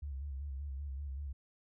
sine tone with vibrato, 69.5 Hz, C#2, 5 cents sharp, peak -38 dBFS, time 0.02-1.33 s, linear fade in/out 10 ms, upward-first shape square, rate 5.2 Hz, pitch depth 66 cents each way, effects none

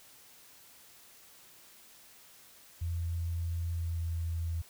sine tone with pitch glide, 84.6 to 83.05 Hz, E2 to E2, +45 to +13 cents, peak -31 dBFS, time 2.81-4.62 s, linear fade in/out 10 ms, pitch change -32 cents, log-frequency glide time 3.64-4.29 s, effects white hiss -57 dBFS RMS until 4.69 s

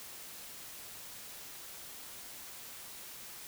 silence, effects white hiss -48 dBFS RMS until 3.47 s

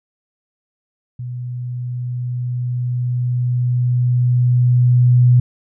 sine tone with level ramp, 123.47 Hz, B2, in tune, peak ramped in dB -24 to -7 dBFS, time 1.19-5.4 s, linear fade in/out 5 ms, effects none

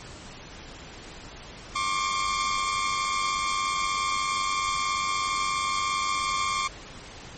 sawtooth tone pair together, 1077.8 / 1174.7 Hz, C#6 / D6, -49 / 0 cents, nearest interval minor second, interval 149 cents, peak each -24 dBFS, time 1.75-6.68 s, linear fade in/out 10 ms, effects pink hiss -43 dBFS RMS until 7.37 s + MP3 32 kbps

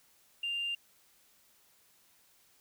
sine tone, 2794 Hz, F7, in tune, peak -31 dBFS, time 0.43-0.75 s, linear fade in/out 5 ms, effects tanh soft clip ceiling -28 dBFS + white hiss -66 dBFS RMS until 2.6 s

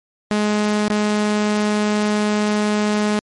sawtooth tone with dropouts, 210 Hz, G#3, 19 cents sharp, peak -12 dBFS, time 0.31-3.19 s, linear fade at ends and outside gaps 0 ms, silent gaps 0.882-0.9 s, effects low-pass 8000 Hz 12 dB/octave + MP3 48 kbps

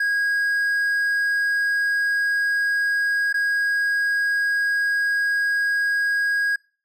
triangle tone with dropouts, 1642 Hz, G#6, 20 cents flat, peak -17 dBFS, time 0-6.56 s, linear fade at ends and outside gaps 5 ms, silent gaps 3.328-3.341 s, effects noise-tail reverb RT60 0.4 s tail -26 dB re dry

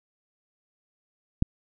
click, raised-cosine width 5 ms, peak -8 dBFS, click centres 1.424 s, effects none

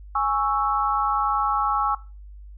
sine chord, C# minor, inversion second, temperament equal, 830.6 / 1108.7 / 1318.5 Hz, G#5 / C#6 / E6, 0 / 0 / 0 cents, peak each -24 dBFS, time 0.15-1.95 s, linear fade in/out 5 ms, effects noise-tail reverb RT60 0.3 s tail -18 dB re dry + added 50 Hz sine -39 dBFS peak until 2.57 s

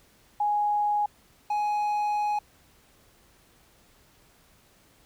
sine / triangle tone pair in turn, 830.6 / 834.8 Hz, G#5 / G#5, 0 / +9 cents, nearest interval unison, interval 9 cents, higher second, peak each -22 dBFS, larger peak neither, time 0.4-1.06 / 1.5-2.39 s, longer second, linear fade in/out 5 ms, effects pink hiss -60 dBFS RMS until 5.05 s

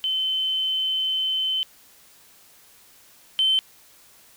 sine tone pair in turn, 3065 / 3083 Hz, G7 / G7, -40 / -29 cents, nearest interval unison, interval 11 cents, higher second, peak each -21 / -16 dBFS, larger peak second, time 0.04-1.63 / 3.39-3.59 s, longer first, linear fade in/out 0 ms, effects tanh soft clip ceiling -12 dBFS + white hiss -53 dBFS RMS until 4.36 s

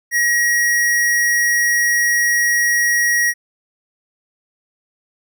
square tone, 1900 Hz, A#6, 33 cents sharp, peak -14 dBFS, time 0.11-3.34 s, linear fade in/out 50 ms, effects none

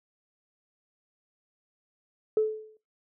sine tone with exponential decay, 433.5 Hz, A4, 26 cents flat, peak -17 dBFS, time 2.37-2.77 s, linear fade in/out 2 ms, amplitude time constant 85 ms, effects noise-tail reverb RT60 0.2 s tail -18 dB re dry + tanh soft clip ceiling -14 dBFS

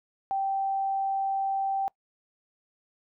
sine tone, 780 Hz, G5, 9 cents flat, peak -25 dBFS, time 0.31-1.88 s, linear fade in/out 0 ms, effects noise-tail reverb RT60 0.1 s tail -24 dB re dry

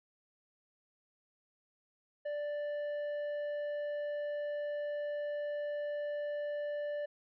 sine tone with tanh clipping, 587.3 Hz, D5, in tune, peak -36 dBFS, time 2.25-7.06 s, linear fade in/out 10 ms, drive 7 dB, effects none

